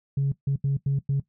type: tone bursts at uneven times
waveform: sine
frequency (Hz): 138.59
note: C#3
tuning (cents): 0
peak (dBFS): -19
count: 5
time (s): 0.17-0.32 / 0.47-0.56 / 0.64-0.77 / 0.86-0.99 / 1.09-1.2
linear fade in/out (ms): 5
effects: noise-tail reverb RT60 0.1 s tail -17 dB re dry + tanh soft clip ceiling -18 dBFS